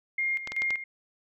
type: tone with tremolo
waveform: sine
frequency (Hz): 2125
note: C7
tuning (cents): +26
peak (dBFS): -25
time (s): 0.18-0.84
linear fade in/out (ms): 5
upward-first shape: square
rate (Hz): 2.6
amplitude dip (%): 70
type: clicks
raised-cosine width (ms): 0.2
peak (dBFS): -18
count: 4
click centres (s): 0.474 / 0.52 / 0.62 / 0.706
effects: none